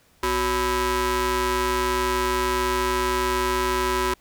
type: ring-modulated tone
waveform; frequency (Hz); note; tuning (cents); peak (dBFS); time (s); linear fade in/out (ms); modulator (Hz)
sawtooth; 311.1; D#4; 0; -14; 0.23-4.14; 5; 683
effects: pink hiss -59 dBFS RMS until 4.2 s